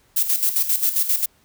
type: noise with tremolo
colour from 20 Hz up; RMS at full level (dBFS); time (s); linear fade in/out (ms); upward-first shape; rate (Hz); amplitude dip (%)
violet; -18; 0.16-1.26; 10; square; 7.5; 65
effects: pink hiss -59 dBFS RMS until 1.44 s